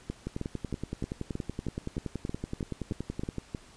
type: two click trains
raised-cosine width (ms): 3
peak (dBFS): -20 / -20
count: 12 / 34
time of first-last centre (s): 0.1-3.548 / 0.27-3.383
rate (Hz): 3.19 / 10.6
effects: pink hiss -55 dBFS RMS until 3.76 s + resampled to 22050 Hz